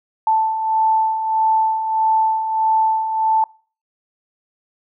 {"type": "beating tone pair", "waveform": "sine", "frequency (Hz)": [880, 881.6], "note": ["A5", "A5"], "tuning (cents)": [0, 3], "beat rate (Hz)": 1.6, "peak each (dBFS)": [-23, -15], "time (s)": [0.27, 3.44], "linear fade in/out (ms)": 2, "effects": ["noise-tail reverb RT60 0.4 s tail -24 dB re dry"]}